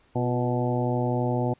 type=harmonic tone with a mistuned harmonic; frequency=123.47 Hz; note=B2; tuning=in tune; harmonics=1 / 2 / 3 / 4 / 5 / 6 / 7; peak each=-26 / -29 / -31 / -32 / -33 / -34 / -34 dBFS; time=0.15-1.54 s; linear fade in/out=10 ms; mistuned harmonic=3; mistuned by=-54 cents; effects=pink hiss -62 dBFS RMS until 1.59 s + resampled to 8000 Hz